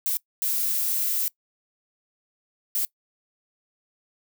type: noise bursts at uneven times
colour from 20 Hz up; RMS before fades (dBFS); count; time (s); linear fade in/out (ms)
violet; -25; 3; 0.06-0.17 / 0.42-1.28 / 2.75-2.85; 0
effects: noise-tail reverb RT60 0.1 s tail -22 dB re dry